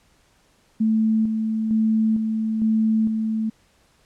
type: tone with tremolo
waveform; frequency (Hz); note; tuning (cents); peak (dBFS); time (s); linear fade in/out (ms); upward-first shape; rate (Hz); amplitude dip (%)
sine; 220; A3; 0; -16; 0.8-3.5; 10; square; 1.1; 40
effects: pink hiss -60 dBFS RMS until 4.05 s + low-pass 10000 Hz 12 dB/octave